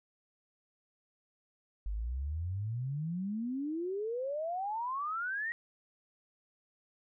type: exponential sweep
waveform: sine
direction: up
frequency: 48.02 to 1909 Hz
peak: -33 dBFS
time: 1.86-5.52 s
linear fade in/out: 0 ms
effects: none